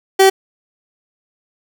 30% pulse tone, 385 Hz, G4, 31 cents flat, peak -4 dBFS, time 0.19-0.3 s, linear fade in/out 10 ms, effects none

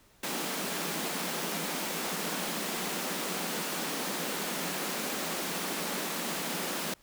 pink high-pass noise, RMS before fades -34 dBFS, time 0.23-6.94 s, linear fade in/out 5 ms, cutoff 160 Hz, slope 96 dB/octave, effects pink hiss -62 dBFS RMS until 7.02 s

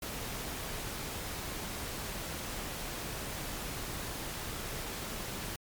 pink noise, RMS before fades -39 dBFS, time 0.02-5.56 s, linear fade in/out 5 ms, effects MP3 96 kbps

